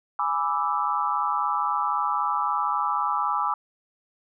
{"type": "chord", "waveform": "sine", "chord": "E dominant seventh", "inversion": "first", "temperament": "equal", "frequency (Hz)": [830.6, 987.8, 1174.7, 1318.5], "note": ["G#5", "B5", "D6", "E6"], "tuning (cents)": [0, 0, 0, 0], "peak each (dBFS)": [-29, -28, -26, -29], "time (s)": [0.19, 3.54], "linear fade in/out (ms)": 2, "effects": []}